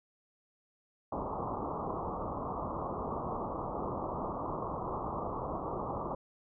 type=low-pass noise; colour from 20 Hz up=white; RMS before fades=-37 dBFS; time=1.12-6.15 s; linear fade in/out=5 ms; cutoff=1200 Hz; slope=96 dB/octave; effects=none